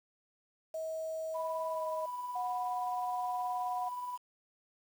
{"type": "tone with pitch glide", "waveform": "sine", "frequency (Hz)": [640, 630.5], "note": ["D#5", "D#5"], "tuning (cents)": [49, 23], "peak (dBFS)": -35, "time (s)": [0.74, 2.06], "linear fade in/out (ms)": 5, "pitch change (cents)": -26, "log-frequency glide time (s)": [1.7, 1.84]}
{"type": "tone with tremolo", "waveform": "sine", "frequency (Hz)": 987.8, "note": "B5", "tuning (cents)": 0, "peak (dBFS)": -35, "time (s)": [1.34, 4.18], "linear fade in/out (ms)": 20, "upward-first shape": "sine", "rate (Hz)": 19, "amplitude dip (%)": 40}
{"type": "tone", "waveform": "sine", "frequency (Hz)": 732, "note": "F#5", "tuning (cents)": -19, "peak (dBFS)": -34, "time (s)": [2.35, 3.89], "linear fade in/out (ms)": 10}
{"effects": ["9-bit"]}